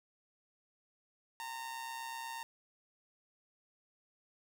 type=tone with amplitude modulation; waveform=sawtooth; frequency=917 Hz; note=A#5; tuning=29 cents flat; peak=-35 dBFS; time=1.4-2.43 s; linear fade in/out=0 ms; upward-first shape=sine; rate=128 Hz; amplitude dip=50%; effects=none